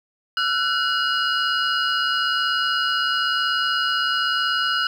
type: tone cluster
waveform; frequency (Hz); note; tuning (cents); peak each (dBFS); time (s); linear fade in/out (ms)
sine; 1348 / 1489 / 2891 / 4197 / 4921; E6 / F#6 / F#7 / C8 / D#8; +38 / +11 / -41 / +5 / -20; -24 / -23 / -24 / -31 / -28; 0.37-4.87; 2
effects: tanh soft clip ceiling -9 dBFS + 8-bit